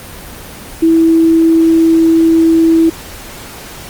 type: tone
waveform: sine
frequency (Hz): 327.1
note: E4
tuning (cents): -13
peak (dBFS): -5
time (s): 0.82-2.9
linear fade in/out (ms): 10
effects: pink hiss -30 dBFS RMS until 3.89 s + Opus 24 kbps